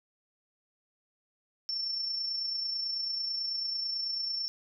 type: tone with amplitude modulation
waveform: sine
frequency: 5410 Hz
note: E8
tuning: 44 cents sharp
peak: -29 dBFS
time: 1.69-4.48 s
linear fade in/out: 0 ms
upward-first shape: sine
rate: 29.1 Hz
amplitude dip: 40%
effects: none